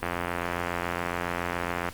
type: click train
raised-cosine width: 0.5 ms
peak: -13 dBFS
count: 163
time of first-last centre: 0.03-1.888 s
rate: 87.2 Hz
effects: pink hiss -46 dBFS RMS until 1.93 s + Opus 32 kbps